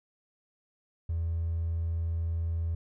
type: tone with hard clipping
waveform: triangle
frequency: 83 Hz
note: E2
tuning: 12 cents sharp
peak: -28 dBFS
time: 1.09-2.75 s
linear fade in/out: 5 ms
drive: 3 dB
effects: none